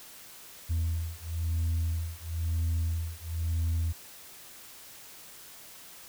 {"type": "beating tone pair", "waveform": "sine", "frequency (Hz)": [82.1, 83.1], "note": ["E2", "E2"], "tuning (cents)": [-6, 15], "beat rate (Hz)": 1, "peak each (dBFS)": -29, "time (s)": [0.69, 3.93], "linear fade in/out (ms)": 20, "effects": ["tanh soft clip ceiling -24 dBFS", "white hiss -49 dBFS RMS until 6.08 s"]}